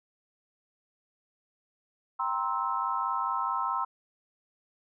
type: chord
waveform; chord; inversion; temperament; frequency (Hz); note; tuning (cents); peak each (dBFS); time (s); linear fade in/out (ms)
sine; C dominant seventh; second; just; 784.9 / 941.9 / 1046.5 / 1308.1; G5 / Bb5 / C6 / E6; +2 / +18 / 0 / -14; -37 / -33 / -31 / -32; 2.19-3.85; 10
effects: none